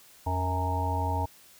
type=harmonic tone with a mistuned harmonic; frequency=92.5 Hz; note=F#2; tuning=in tune; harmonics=1 / 3 / 5 / 7 / 9 / 10; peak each=-28 / -38 / -40 / -38 / -34 / -32 dBFS; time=0.26-1.26 s; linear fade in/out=10 ms; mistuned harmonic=1; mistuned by=-120 cents; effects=white hiss -55 dBFS RMS until 1.59 s